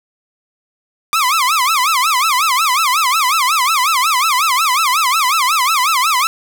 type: tone with vibrato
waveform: sawtooth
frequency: 1149 Hz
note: D6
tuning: 38 cents flat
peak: -8 dBFS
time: 1.13-6.27 s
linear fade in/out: 0 ms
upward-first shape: sine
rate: 5.5 Hz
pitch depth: 260 cents each way
effects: none